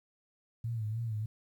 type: tone with vibrato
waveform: sine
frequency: 111.7 Hz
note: A2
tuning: 27 cents sharp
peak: -32 dBFS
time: 0.64-1.26 s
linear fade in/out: 5 ms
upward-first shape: sine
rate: 3.3 Hz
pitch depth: 85 cents each way
effects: 11-bit